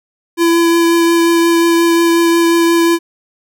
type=tone with vibrato; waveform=square; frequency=336.7 Hz; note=E4; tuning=37 cents sharp; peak=-9 dBFS; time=0.37-2.99 s; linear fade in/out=50 ms; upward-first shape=triangle; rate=5.6 Hz; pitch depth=13 cents each way; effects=none